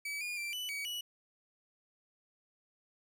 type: tone with pitch steps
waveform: 40% pulse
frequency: 2289 / 2432 / 2354 / 2984 / 2264 / 2939 Hz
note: D7 / D#7 / D7 / F#7 / C#7 / F#7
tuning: -45 / -40 / +3 / +14 / +36 / -12 cents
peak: -36 dBFS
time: 0.05-1.01 s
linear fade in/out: 5 ms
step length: 160 ms
effects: 12-bit